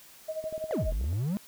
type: tone with tremolo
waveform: sine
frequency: 630 Hz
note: D#5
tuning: 21 cents sharp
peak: -29 dBFS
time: 0.28-0.92 s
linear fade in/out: 10 ms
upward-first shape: sine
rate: 12 Hz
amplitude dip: 80%
type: clicks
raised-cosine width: 2 ms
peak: -32 dBFS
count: 9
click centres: 0.441 / 0.526 / 0.579 / 0.641 / 0.829 / 0.923 / 1.012 / 1.042 / 1.129 s
type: exponential two-way sweep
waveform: triangle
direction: down then up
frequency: 725 to 39.75 to 215.1 Hz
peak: -25 dBFS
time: 0.71-1.37 s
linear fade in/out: 0 ms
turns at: 0.89 s
effects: white hiss -53 dBFS RMS until 1.47 s